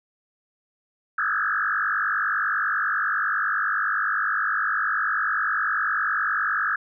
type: tone with frequency modulation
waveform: sine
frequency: 1480 Hz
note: F#6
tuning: in tune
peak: -21 dBFS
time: 1.18-6.76 s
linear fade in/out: 5 ms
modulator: 49.9 Hz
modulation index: 4.7
effects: none